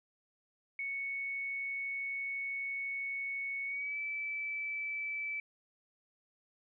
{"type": "tone with pitch glide", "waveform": "sine", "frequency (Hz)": [2217, 2312], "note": ["C#7", "D7"], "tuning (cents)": [0, -28], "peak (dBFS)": -35, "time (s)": [0.79, 5.4], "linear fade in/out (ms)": 2, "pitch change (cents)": 72, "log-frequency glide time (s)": [3.66, 3.98], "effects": []}